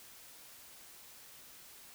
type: silence
effects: white hiss -55 dBFS RMS until 1.94 s